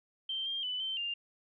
sine tone with pitch steps, 3134 / 3197 / 2994 / 3102 / 2800 Hz, G7 / G7 / F#7 / G7 / F7, -1 / +33 / +20 / -19 / +4 cents, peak -33 dBFS, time 0.29-1.14 s, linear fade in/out 5 ms, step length 170 ms, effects none

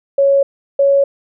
sine tone pair in turn, 554.4 / 556.6 Hz, C#5 / C#5, 0 / +7 cents, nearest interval unison, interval 7 cents, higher second, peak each -8 dBFS, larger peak neither, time 0.18-0.43 / 0.79-1.04 s, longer neither, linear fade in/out 5 ms, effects none

